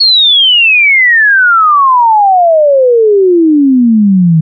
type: exponential sweep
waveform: sine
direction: down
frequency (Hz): 4400 to 155.6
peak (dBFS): -3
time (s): 0-4.41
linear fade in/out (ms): 10
effects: none